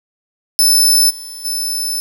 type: tone with level steps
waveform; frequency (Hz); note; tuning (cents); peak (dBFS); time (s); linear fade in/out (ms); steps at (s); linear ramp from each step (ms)
20% pulse; 5274; E8; 0; -3 / -23 / -12; 0.59-2; 0; 1.09 / 1.44; 20
effects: 7-bit